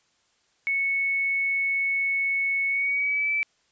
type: tone with pitch glide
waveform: sine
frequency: 2209 to 2315 Hz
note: C#7 to D7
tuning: -7 to -25 cents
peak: -22 dBFS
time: 0.67-3.43 s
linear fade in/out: 0 ms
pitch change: +82 cents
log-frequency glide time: 2.68-3.32 s
effects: white hiss -67 dBFS RMS until 3.71 s + resampled to 16000 Hz